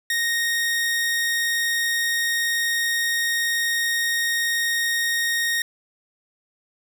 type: tone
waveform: sawtooth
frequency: 1861 Hz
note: A#6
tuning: 3 cents flat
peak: -17 dBFS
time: 0.1-5.62 s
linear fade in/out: 2 ms
effects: none